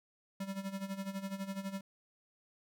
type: tone with tremolo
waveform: square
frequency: 194.6 Hz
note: G3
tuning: 12 cents flat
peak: -36 dBFS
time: 0.4-1.81 s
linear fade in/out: 5 ms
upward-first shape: sine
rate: 12 Hz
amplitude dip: 75%
effects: none